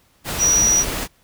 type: tone in noise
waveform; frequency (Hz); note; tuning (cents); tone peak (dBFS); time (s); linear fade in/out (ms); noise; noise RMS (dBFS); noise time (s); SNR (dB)
sine; 5810; F#8; -32; -13; 0.38-0.85; 50; pink; -25; 0.24-1.08; +9
effects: pink hiss -58 dBFS RMS until 1.23 s